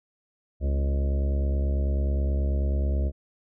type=harmonic tone with a mistuned harmonic; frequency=69.3 Hz; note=C#2; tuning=in tune; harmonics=1 / 2 / 3 / 4 / 5 / 6 / 7 / 8 / 9; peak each=-22 / -37 / -37 / -42 / -40 / -45 / -44 / -43 / -41 dBFS; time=0.6-3.12 s; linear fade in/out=50 ms; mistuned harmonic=4; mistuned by=-51 cents; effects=none